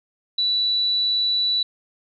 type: tone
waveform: sine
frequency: 3951 Hz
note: B7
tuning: in tune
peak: -18 dBFS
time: 0.38-1.63 s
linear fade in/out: 5 ms
effects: none

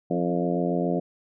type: harmonic tone with a mistuned harmonic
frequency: 87.31 Hz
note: F2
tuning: in tune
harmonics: 2 / 3 / 4 / 5 / 6 / 7 / 8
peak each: -27 / -29 / -30 / -31 / -32 / -32 / -33 dBFS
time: 0.1-1 s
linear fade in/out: 10 ms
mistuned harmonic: 4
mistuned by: -37 cents
effects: none

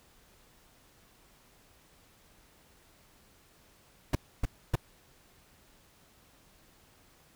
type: noise bursts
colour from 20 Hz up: brown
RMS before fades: -24 dBFS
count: 3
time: 4.13-4.756 s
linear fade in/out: 5 ms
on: 22 ms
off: 280 ms
effects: pink hiss -62 dBFS RMS until 7.35 s

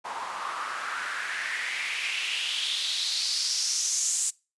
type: noise with band-pass filter sweep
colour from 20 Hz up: white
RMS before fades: -30 dBFS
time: 0.04-4.31 s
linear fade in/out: 20 ms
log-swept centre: 890 to 7600 Hz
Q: 4.1
effects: noise-tail reverb RT60 0.3 s tail -24 dB re dry + resampled to 24000 Hz

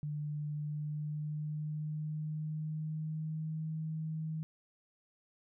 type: tone with pitch glide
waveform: sine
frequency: 149 to 157.86 Hz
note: D3 to D#3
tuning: +25 to +25 cents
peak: -35 dBFS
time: 0.03-4.43 s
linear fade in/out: 0 ms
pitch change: +100 cents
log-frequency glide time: 0.51-3.68 s
effects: none

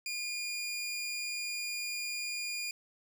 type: tone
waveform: 20% pulse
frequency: 2423 Hz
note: D#7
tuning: 47 cents flat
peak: -30 dBFS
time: 0.06-2.71 s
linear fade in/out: 2 ms
effects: none

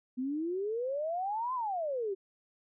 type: exponential two-way sweep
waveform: sine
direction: up then down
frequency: 246.9 to 1050 to 372.7 Hz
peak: -31 dBFS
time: 0.17-2.15 s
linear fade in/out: 20 ms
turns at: 1.54 s
effects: none

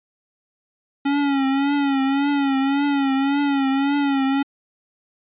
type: tone with vibrato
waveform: square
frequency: 277.2 Hz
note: C#4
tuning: in tune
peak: -18 dBFS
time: 1.05-4.43 s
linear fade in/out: 10 ms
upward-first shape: triangle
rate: 1.8 Hz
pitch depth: 69 cents each way
effects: resampled to 8000 Hz

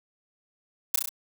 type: noise with echo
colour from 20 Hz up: blue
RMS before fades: -21 dBFS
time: 0.94-0.96 s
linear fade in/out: 5 ms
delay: 33 ms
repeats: 4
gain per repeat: -3 dB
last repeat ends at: 1.092 s
effects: none

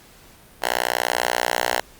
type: tone with high-pass filter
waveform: 5% pulse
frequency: 60.4 Hz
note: B1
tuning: 38 cents flat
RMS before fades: -23 dBFS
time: 0.62-1.81 s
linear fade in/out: 5 ms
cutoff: 840 Hz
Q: 1.2
effects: pink hiss -49 dBFS RMS until 1.99 s + Opus 48 kbps

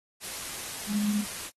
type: tone in noise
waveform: sine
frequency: 207.7 Hz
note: G#3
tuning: in tune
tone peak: -25 dBFS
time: 0.87-1.25 s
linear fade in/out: 50 ms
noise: white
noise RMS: -37 dBFS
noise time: 0.2-1.51 s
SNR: +9 dB
effects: noise-tail reverb RT60 0.1 s tail -25 dB re dry + AAC 32 kbps

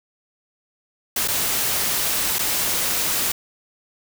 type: noise with dropouts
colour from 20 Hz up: white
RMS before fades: -22 dBFS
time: 1.16-3.32 s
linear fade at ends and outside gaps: 5 ms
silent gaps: 1.277-1.282 / 2.386-2.391 s
effects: none

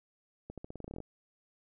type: accelerating click train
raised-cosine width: 2 ms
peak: -29 dBFS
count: 13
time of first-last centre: 0.5-1.003 s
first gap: 77 ms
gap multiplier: 0.88
effects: none

